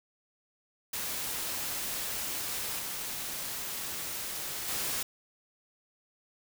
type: noise with level steps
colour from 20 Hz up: white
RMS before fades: -35 / -37 / -33 dBFS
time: 0.93-5.03 s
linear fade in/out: 5 ms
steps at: 2.79 / 4.68 s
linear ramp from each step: 2 ms
effects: none